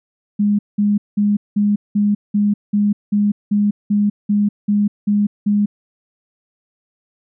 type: tone bursts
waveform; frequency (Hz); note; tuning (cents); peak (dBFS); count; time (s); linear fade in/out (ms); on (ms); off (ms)
sine; 206; G#3; -14; -12; 14; 0.39-5.66; 10; 200; 190
effects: none